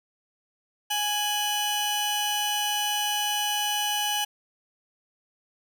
sawtooth tone pair together, 830.6 / 2980 Hz, G#5 / F#7, 0 / +12 cents, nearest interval octave + minor seventh, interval 2212 cents, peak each -24 dBFS, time 0.9-4.25 s, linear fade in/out 10 ms, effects none

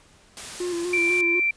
white noise, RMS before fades -36 dBFS, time 0.37-1.21 s, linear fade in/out 0 ms
triangle tone with vibrato, 349.2 Hz, F4, in tune, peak -23 dBFS, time 0.6-1.4 s, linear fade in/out 5 ms, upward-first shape square, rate 4 Hz, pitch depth 36 cents each way
sine tone, 2349 Hz, D7, in tune, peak -19 dBFS, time 0.93-1.51 s, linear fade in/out 5 ms
effects pink hiss -55 dBFS RMS until 1.56 s + resampled to 22050 Hz

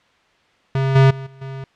square tone with level steps, 134.5 Hz, C3, 48 cents sharp, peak -17 / -9 / -29 / -42 / -29 dBFS, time 0.75-1.64 s, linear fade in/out 2 ms, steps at 0.95 / 1.1 / 1.26 / 1.41 s, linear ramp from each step 10 ms, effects white hiss -57 dBFS RMS until 1.75 s + low-pass 3000 Hz 12 dB/octave

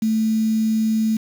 sine tone with quantisation, 220 Hz, A3, in tune, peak -16 dBFS, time 0.02-1.17 s, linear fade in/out 5 ms, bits 6, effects none

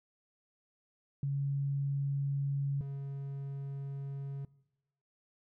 sine / triangle tone pair in turn, 139.7 / 138.57 Hz, C#3 / C#3, +14 / 0 cents, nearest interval unison, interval 14 cents, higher first, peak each -30 / -35 dBFS, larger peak first, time 1.23-2.81 / 2.81-4.45 s, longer second, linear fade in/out 2 ms, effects noise-tail reverb RT60 0.9 s tail -21 dB re dry

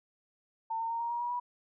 sine tone with pitch steps, 900 / 912 / 924.2 / 936.6 / 949.1 / 961.8 / 974.7 Hz, A5 / A#5 / A#5 / A#5 / A#5 / B5 / B5, +39 / -38 / -15 / +8 / +31 / -46 / -23 cents, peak -31 dBFS, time 0.7-1.4 s, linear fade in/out 10 ms, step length 100 ms, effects none

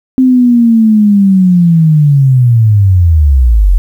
sine linear sweep, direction down, 261.6 to 41.2 Hz, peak -3 dBFS, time 0.18-3.78 s, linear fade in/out 0 ms, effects 7-bit

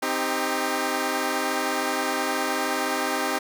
10% pulse chord, C minor, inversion none, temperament equal with one note detuned, 261.6 / 311.1 / 397.2 Hz, C4 / Eb4 / G4, 0 / 0 / +23 cents, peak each -20 dBFS, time 0.02-3.39 s, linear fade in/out 10 ms, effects none

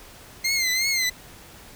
20% pulse tone with vibrato, 2093 Hz, C7, in tune, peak -16 dBFS, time 0.44-1.1 s, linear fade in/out 10 ms, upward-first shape triangle, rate 2.8 Hz, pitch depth 93 cents each way, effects pink hiss -46 dBFS RMS until 1.75 s

